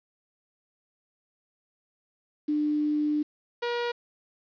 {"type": "tone pair in turn", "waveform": ["sine", "sawtooth"], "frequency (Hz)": [299.1, 478], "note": ["D4", "A#4"], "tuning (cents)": [32, 43], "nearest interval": "minor sixth", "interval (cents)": 811, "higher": "second", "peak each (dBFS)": -23, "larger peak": "neither", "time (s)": [[2.48, 3.23], [3.62, 3.92]], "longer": "first", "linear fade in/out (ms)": 10, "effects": ["resampled to 11025 Hz", "9-bit"]}